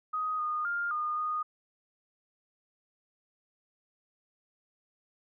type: tone with pitch steps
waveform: sine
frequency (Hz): 1252 / 1227 / 1403 / 1221 / 1233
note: D#6 / D#6 / F6 / D#6 / D#6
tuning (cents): +10 / -25 / +8 / -33 / -16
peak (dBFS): -29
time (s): 0.13-1.43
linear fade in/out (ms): 10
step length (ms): 260
effects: none